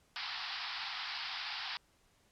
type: band-pass noise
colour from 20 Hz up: white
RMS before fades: -41 dBFS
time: 0.16-1.77 s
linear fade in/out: 0 ms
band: 730 to 5100 Hz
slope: 96 dB/octave
effects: pink hiss -70 dBFS RMS until 2.31 s + low-pass 11000 Hz 12 dB/octave